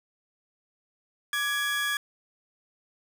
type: tone pair together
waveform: 30% pulse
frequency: 1174.7 / 1674.3 Hz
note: D6 / G#6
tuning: 0 / +14 cents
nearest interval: tritone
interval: 614 cents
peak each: -32 / -24 dBFS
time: 1.33-1.97 s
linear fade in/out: 2 ms
effects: none